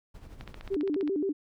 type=noise with tremolo; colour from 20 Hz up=brown; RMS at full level=-43 dBFS; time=0.14-0.76 s; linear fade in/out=10 ms; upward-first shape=triangle; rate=12 Hz; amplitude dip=65%
type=click train; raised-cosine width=0.3 ms; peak=-27 dBFS; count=11; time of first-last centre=0.41-1.077 s; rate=15 Hz
type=tone with vibrato; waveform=sine; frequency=340.5 Hz; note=F4; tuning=44 cents flat; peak=-26 dBFS; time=0.7-1.33 s; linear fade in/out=20 ms; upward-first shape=square; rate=7.6 Hz; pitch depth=240 cents each way
effects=none